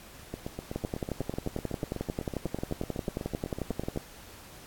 two click trains, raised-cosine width 2 ms, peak -21 / -17 dBFS, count 30 / 37, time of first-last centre 0.34-3.96 / 0.76-3.974 s, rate 8.01 / 11.2 Hz, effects pink hiss -50 dBFS RMS until 4.66 s + AAC 64 kbps

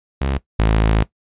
sawtooth tone pair in turn, 67.7 / 54.18 Hz, C#2 / A1, -40 / -26 cents, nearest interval major third, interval 386 cents, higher first, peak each -14 / -9 dBFS, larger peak second, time 0.21-0.38 / 0.59-1.03 s, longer second, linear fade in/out 5 ms, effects noise-tail reverb RT60 0.1 s tail -18 dB re dry + resampled to 8000 Hz

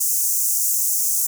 pink high-pass noise, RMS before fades -20 dBFS, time 0-1.27 s, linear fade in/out 10 ms, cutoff 6200 Hz, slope 48 dB/octave, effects none

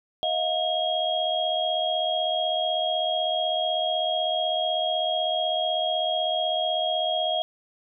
sine tone cluster, 637 / 713 / 3270 Hz, D#5 / F5 / G#7, +41 / +36 / -28 cents, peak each -27 dBFS, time 0.23-7.42 s, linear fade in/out 0 ms, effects none

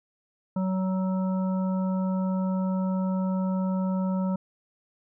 harmonic tone, 187.7 Hz, F#3, 25 cents sharp, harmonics 1 / 3 / 5 / 7, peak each -24 / -35 / -38 / -43 dBFS, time 0.56-4.36 s, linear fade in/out 5 ms, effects none

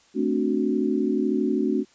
sine chord, D dominant seventh, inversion second, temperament equal, 220 / 261.6 / 293.7 / 370 Hz, A3 / C4 / D4 / F#4, 0 / 0 / 0 / 0 cents, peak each -26 dBFS, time 0.14-1.85 s, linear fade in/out 50 ms, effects white hiss -58 dBFS RMS until 1.94 s + resampled to 16000 Hz

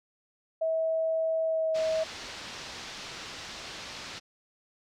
sine tone with pitch glide, 646 to 638.9 Hz, E5 to D#5, -35 to +46 cents, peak -25 dBFS, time 0.61-2.04 s, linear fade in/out 10 ms, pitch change -19 cents, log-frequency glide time 1.44-1.75 s
white low-pass noise, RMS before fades -42 dBFS, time 1.74-4.2 s, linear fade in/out 20 ms, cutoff 5400 Hz, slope 24 dB/octave
effects none

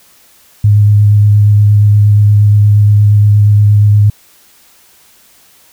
sine tone with vibrato, 103.83 Hz, G#2, in tune, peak -3 dBFS, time 0.64-4.1 s, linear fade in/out 5 ms, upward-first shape square, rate 8.5 Hz, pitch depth 11 cents each way, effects white hiss -45 dBFS RMS until 5.72 s

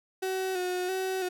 35% pulse tone with vibrato, 370 Hz, F#4, in tune, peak -27 dBFS, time 0.22-1.29 s, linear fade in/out 10 ms, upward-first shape square, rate 1.5 Hz, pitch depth 34 cents each way, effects none

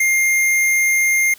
square tone, 2116 Hz, C7, 19 cents sharp, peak -14 dBFS, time 0-1.34 s, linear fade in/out 5 ms, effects white hiss -46 dBFS RMS until 1.38 s

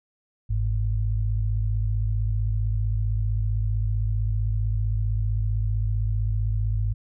sine tone pair together, 49.99 / 105.5 Hz, G1 / G#2, +35 / +28 cents, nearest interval octave + minor second, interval 1293 cents, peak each -24 dBFS, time 0.49-6.94 s, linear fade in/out 20 ms, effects none

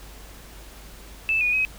sine tone with pitch steps, 2633 / 2458 / 2537 Hz, E7 / D#7 / D#7, -3 / -22 / +33 cents, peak -19 dBFS, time 1.29-1.65 s, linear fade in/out 0 ms, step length 120 ms, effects added 50 Hz sine -43 dBFS peak until 1.78 s + pink hiss -46 dBFS RMS until 1.78 s

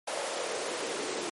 pink noise with high-pass filter sweep, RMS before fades -34 dBFS, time 0.07-1.3 s, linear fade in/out 10 ms, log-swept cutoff 570 to 350 Hz, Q 2.8, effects MP3 48 kbps

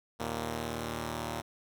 5% pulse tone pair together, 77.78 / 116.54 Hz, D#2 / A#2, 0 / 0 cents, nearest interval perfect fifth, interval 700 cents, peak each -26 dBFS, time 0.19-1.42 s, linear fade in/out 20 ms, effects none

